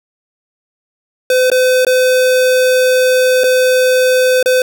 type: tone with dropouts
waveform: square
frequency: 509 Hz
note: C5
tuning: 48 cents flat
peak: -9 dBFS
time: 1.3-4.62 s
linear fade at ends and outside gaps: 2 ms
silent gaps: 1.501-1.516 / 1.849-1.867 / 3.436-3.44 / 4.428-4.459 s
effects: none